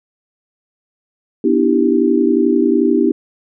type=chord; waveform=sine; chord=E minor seventh; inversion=second; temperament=equal with one note detuned; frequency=246.9 / 298.5 / 329.6 / 392 Hz; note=B3 / D4 / E4 / G4; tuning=0 / +28 / 0 / 0 cents; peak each=-16 dBFS; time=1.44-3.12 s; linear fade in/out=5 ms; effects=none